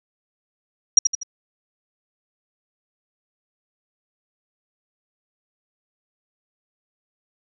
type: tone with echo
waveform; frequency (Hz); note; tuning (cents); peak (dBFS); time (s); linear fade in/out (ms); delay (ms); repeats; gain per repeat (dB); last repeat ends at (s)
sine; 5700; F8; +34; -6; 0.97-0.99; 5; 81; 3; -7; 1.233
effects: none